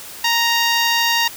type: tone with notch filter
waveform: 10% pulse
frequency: 932.3 Hz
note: A#5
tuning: in tune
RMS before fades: -17 dBFS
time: 0.24-1.28 s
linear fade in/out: 5 ms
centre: 10000 Hz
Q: 1.2
effects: white hiss -35 dBFS RMS until 1.36 s